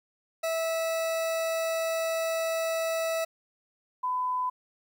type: tone pair in turn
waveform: 40% pulse / sine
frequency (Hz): 653 / 1004.5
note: E5 / B5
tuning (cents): -17 / +29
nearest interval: perfect fifth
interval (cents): 746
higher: second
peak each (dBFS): -26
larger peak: neither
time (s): 0.43-3.25 / 4.03-4.5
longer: first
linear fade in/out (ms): 10
effects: 11-bit